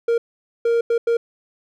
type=tone bursts at uneven times; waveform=triangle; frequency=466.2 Hz; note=A#4; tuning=in tune; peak=-13 dBFS; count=4; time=0.08-0.18 / 0.65-0.81 / 0.9-0.98 / 1.07-1.17 s; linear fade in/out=5 ms; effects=none